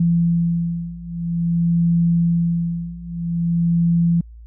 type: beating tone pair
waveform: sine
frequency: 169.3 / 169.8 Hz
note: E3 / F3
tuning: +46 / -48 cents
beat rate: 0.5 Hz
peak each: -20 / -18 dBFS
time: 0-4.21 s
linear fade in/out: 5 ms
effects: added 57 Hz sine -37 dBFS peak until 4.46 s